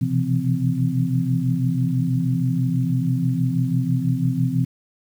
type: tone cluster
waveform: sine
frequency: 124.5 / 130.6 / 163.8 / 169.7 / 257.8 Hz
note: B2 / C3 / E3 / F3 / C4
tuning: +14 / -3 / -11 / -49 / -26 cents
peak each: -25 / -22 / -29 / -24 / -25 dBFS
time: 0.01-4.65 s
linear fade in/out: 10 ms
effects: 8-bit